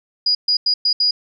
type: tone bursts at uneven times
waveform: sine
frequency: 4900 Hz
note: D#8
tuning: 27 cents flat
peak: -13 dBFS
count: 5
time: 0.26-0.35 / 0.48-0.57 / 0.66-0.74 / 0.85-0.93 / 1-1.11 s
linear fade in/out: 5 ms
effects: none